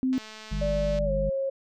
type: tone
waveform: sine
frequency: 259.5 Hz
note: C4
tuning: 14 cents flat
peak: -22 dBFS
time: 0.03-0.18 s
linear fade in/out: 0 ms
type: click train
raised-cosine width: 0.2 ms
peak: -26 dBFS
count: 187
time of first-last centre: 0.13-0.987 s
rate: 217 Hz
type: harmonic tone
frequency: 50.1 Hz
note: G1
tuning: 38 cents sharp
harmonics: 1 / 3 / 4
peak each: -28 / -33 / -34 dBFS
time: 0.51-1.3 s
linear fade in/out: 10 ms
type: tone with pitch glide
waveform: sine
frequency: 587.3 to 541.7 Hz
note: D5 to C#5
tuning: 0 to -40 cents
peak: -25 dBFS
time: 0.61-1.5 s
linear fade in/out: 10 ms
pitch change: -140 cents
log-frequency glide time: 1.04-1.11 s
effects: none